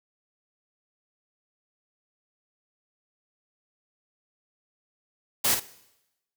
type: noise with echo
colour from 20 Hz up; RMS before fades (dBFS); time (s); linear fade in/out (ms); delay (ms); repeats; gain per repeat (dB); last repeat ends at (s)
white; -23; 5.44-5.55; 10; 51; 1; -7; 5.601
effects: noise-tail reverb RT60 0.9 s tail -18 dB re dry